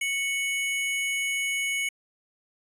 square tone pair together, 2217 / 2959 Hz, C#7 / F#7, 0 / -1 cents, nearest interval perfect fourth, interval 499 cents, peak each -27 / -34 dBFS, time 0.01-1.89 s, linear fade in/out 5 ms, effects resampled to 32000 Hz

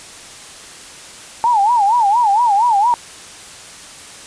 sine tone with vibrato, 879 Hz, A5, 2 cents flat, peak -10 dBFS, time 1.44-2.94 s, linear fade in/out 0 ms, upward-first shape sine, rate 4.3 Hz, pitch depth 190 cents each way, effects white hiss -36 dBFS RMS until 4.26 s + resampled to 22050 Hz

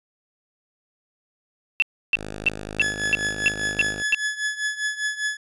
sine tone bursts, 2686 Hz, E7, 32 cents sharp, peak -14 dBFS, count 8, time 1.8-4.146 s, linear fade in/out 0 ms, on 22 ms, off 310 ms
5% pulse tone, 51.91 Hz, G#1, in tune, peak -21 dBFS, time 2.15-4.04 s, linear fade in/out 50 ms
40% pulse tone with tremolo, 1707 Hz, G#6, 47 cents sharp, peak -20 dBFS, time 2.81-5.37 s, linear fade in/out 5 ms, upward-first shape triangle, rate 5 Hz, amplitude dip 85%
effects resampled to 24000 Hz

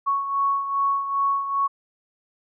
sine beating tone pair, 1108.7 / 1111.2 Hz, C#6 / C#6, 0 / +4 cents, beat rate 2.5 Hz, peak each -21 / -28 dBFS, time 0.06-1.68 s, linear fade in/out 20 ms, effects none

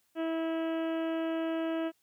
harmonic tone, 325.7 Hz, E4, 21 cents flat, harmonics 1 / 2 / 3 / 4 / 5 / 6 / 7 / 8 / 9 / 10, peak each -31 / -35 / -47 / -46 / -47 / -53 / -56 / -52 / -52 / -58 dBFS, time 0.15-1.92 s, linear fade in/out 50 ms, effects white hiss -73 dBFS RMS until 2.02 s

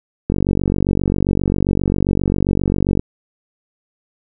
click train, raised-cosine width 3 ms, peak -4 dBFS, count 129, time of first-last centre 0.3-2.995 s, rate 47.5 Hz, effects none

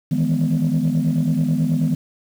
sine chord, E major seventh, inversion third, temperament equal, 155.56 / 164.81 / 207.7 / 246.9 Hz, D#3 / E3 / G#3 / B3, 0 / 0 / 0 / 0 cents, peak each -19 / -20 / -24 / -20 dBFS, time 0.11-1.95 s, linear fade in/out 10 ms, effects tanh soft clip ceiling -11 dBFS + 7-bit

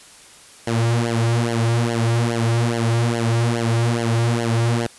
sawtooth tone with flanger, 116.54 Hz, A#2, in tune, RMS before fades -19 dBFS, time 0.67-4.87 s, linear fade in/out 5 ms, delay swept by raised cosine 0.8 to 4.7 ms, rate 2.4 Hz, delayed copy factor -0.9, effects white hiss -45 dBFS RMS until 4.98 s + resampled to 24000 Hz

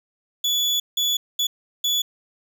35% pulse tone bursts at uneven times, 3432 Hz, A7, 44 cents flat, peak -17 dBFS, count 4, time 0.44-0.8 / 0.97-1.17 / 1.39-1.47 / 1.84-2.02 s, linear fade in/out 5 ms, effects none

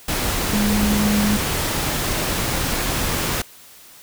sine tone in noise, 207.7 Hz, G#3, in tune, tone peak -17 dBFS, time 0.53-1.37 s, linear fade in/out 5 ms, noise pink, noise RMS -22 dBFS, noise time 0.08-3.42 s, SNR +2 dB, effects white hiss -45 dBFS RMS until 4.02 s

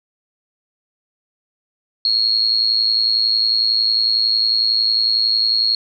sine tone with amplitude modulation, 4289 Hz, C8, 42 cents sharp, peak -10 dBFS, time 2.05-5.75 s, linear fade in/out 2 ms, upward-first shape sine, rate 111 Hz, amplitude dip 80%, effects none

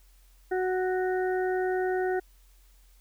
harmonic tone, 370 Hz, F#4, in tune, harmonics 1 / 2 / 4 / 5, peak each -26 / -32 / -37 / -40 dBFS, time 0.51-2.2 s, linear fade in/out 10 ms, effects added 44 Hz sine -55 dBFS peak until 3 s + white hiss -65 dBFS RMS until 3 s

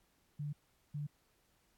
sine tone bursts at uneven times, 146.83 Hz, D3, in tune, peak -37 dBFS, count 2, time 0.39-0.53 / 0.94-1.07 s, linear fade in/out 10 ms, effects pink hiss -74 dBFS RMS until 1.77 s + AAC 64 kbps

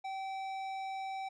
sine tone with tanh clipping, 771 Hz, G5, 29 cents flat, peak -39 dBFS, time 0.04-1.29 s, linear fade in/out 10 ms, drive 13 dB, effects none

